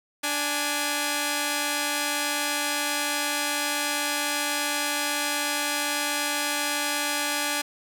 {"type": "tone pair together", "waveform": "5% pulse", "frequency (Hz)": [292.9, 830.6], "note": ["D4", "G#5"], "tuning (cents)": [-5, 0], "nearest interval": "octave + tritone", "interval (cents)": 1805, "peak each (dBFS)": -16, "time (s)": [0.23, 7.62], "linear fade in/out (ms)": 10, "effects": []}